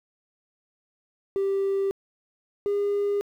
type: tone pair in turn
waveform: triangle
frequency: 392 / 406 Hz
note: G4 / G#4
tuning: 0 / -39 cents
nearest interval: minor second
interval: 61 cents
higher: second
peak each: -19 dBFS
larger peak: neither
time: 1.36-1.91 / 2.66-3.21 s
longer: neither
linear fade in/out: 0 ms
effects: tanh soft clip ceiling -18 dBFS + 10-bit